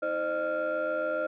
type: tone cluster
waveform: sine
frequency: 319.6 / 522 / 609 / 1389 Hz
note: D#4 / C5 / D#5 / F6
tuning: +47 / -4 / -37 / -10 cents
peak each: -37 / -31 / -29 / -32 dBFS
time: 0.02-1.27 s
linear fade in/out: 10 ms
effects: tanh soft clip ceiling -22 dBFS